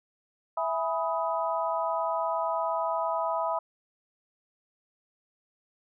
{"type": "chord", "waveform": "sine", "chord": "E major seventh", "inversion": "none", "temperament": "equal with one note detuned", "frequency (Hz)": [659.3, 830.6, 987.8, 1257.5], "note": ["E5", "G#5", "B5", "D#6"], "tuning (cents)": [0, 0, 0, 18], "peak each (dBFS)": [-30, -35, -30, -34], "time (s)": [0.57, 3.59], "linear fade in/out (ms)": 5, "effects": []}